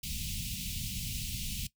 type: band-stop noise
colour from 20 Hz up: pink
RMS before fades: -37 dBFS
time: 0.03-1.67 s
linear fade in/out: 5 ms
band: 220 to 2500 Hz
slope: 48 dB/octave
effects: noise-tail reverb RT60 0.1 s tail -17 dB re dry